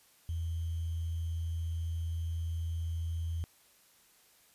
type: tone with sample-and-hold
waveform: sine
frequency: 82.6 Hz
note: E2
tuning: 4 cents sharp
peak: -32 dBFS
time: 0.29-3.44 s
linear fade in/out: 0 ms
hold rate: 3150 Hz
effects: white hiss -64 dBFS RMS until 4.54 s + resampled to 32000 Hz